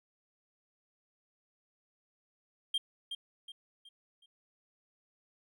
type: tone with echo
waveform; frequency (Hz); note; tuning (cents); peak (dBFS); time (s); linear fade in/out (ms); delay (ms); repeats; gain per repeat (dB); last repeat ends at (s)
triangle; 3195; G7; +32; -27; 2.74-2.78; 5; 370; 4; -8; 4.26
effects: none